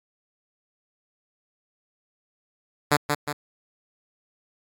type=tone with echo; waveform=5% pulse; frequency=146.83 Hz; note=D3; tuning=in tune; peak=-5 dBFS; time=2.91-2.97 s; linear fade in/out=10 ms; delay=180 ms; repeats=2; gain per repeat=-5 dB; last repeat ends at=3.33 s; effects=AAC 64 kbps